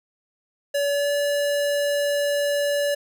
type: tone with pitch glide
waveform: square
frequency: 570 to 575.3 Hz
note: C#5 to D5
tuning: +48 to -36 cents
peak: -21 dBFS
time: 0.74-2.95 s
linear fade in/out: 10 ms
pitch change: +16 cents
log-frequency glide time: 0.91-1.12 s
effects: none